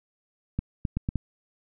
clicks, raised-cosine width 5 ms, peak -14 dBFS, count 5, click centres 0.59 / 0.852 / 0.97 / 1.089 / 1.157 s, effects none

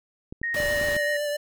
clicks, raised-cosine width 3 ms, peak -23 dBFS, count 6, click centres 0.325 / 0.416 / 0.602 / 0.814 / 0.886 / 0.966 s
sine tone, 1864.7 Hz, A#6, in tune, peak -25 dBFS, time 0.43-1.17 s, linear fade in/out 5 ms
pink noise, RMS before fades -35 dBFS, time 0.54-0.97 s, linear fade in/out 2 ms
square tone with vibrato, 587.3 Hz, D5, in tune, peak -26 dBFS, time 0.56-1.37 s, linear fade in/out 10 ms, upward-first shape sine, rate 7.8 Hz, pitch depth 17 cents each way
effects none

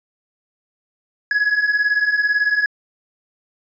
triangle beating tone pair, 1667 / 1685 Hz, G#6 / G#6, +6 / +25 cents, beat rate 18 Hz, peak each -19 / -15 dBFS, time 1.31-2.66 s, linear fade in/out 2 ms, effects resampled to 16000 Hz

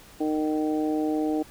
harmonic tone, 154 Hz, D#3, 17 cents flat, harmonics 2 / 3 / 4 / 5, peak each -24 / -31 / -35 / -34 dBFS, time 0.2-1.43 s, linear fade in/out 10 ms, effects pink hiss -50 dBFS RMS until 1.5 s

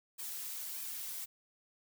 blue noise with flanger, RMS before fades -42 dBFS, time 0.18-1.26 s, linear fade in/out 20 ms, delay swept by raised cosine 1.4 to 3.7 ms, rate 1.6 Hz, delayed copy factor -0.55, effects none

